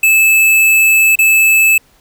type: tone with dropouts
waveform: square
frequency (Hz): 2615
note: E7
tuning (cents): -15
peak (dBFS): -7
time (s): 0.03-1.78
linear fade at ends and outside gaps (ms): 5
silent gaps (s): 1.156-1.188
effects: pink hiss -51 dBFS RMS until 2 s